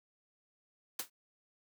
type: noise with exponential decay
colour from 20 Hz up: white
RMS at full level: -32 dBFS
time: 0.99-1.1 s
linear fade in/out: 5 ms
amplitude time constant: 22 ms
effects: high-pass 200 Hz 12 dB/octave